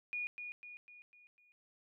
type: tone with echo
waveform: sine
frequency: 2447 Hz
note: D#7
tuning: 29 cents flat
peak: -36 dBFS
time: 0.13-0.27 s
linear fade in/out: 0 ms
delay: 250 ms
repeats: 5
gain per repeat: -6 dB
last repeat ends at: 1.52 s
effects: none